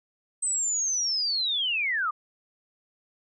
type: linear sweep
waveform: sine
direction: down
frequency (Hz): 8250 to 1155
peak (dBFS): -24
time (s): 0.42-2.11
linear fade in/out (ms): 10
effects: none